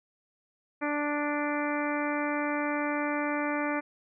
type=harmonic tone; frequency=293.7 Hz; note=D4; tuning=in tune; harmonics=1 / 2 / 3 / 4 / 5 / 6 / 7 / 8; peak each=-31 / -34 / -36 / -37 / -38 / -39 / -39 / -40 dBFS; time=0.81-3.81 s; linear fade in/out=20 ms; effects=none